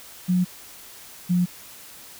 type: tone pair in turn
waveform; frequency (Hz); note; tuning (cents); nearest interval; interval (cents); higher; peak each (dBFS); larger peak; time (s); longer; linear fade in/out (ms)
sine; 180.9 / 178.1; F#3 / F3; -39 / +34; unison; 27; first; -17; neither; 0.28-0.45 / 1.29-1.46; neither; 20
effects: white hiss -44 dBFS RMS until 2.19 s